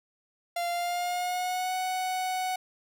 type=tone with pitch glide; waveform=45% pulse; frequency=693 to 742.7 Hz; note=F5 to F#5; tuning=-14 to +6 cents; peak=-28 dBFS; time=0.56-2.56 s; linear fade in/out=5 ms; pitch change=+120 cents; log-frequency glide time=0.69-1.75 s; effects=none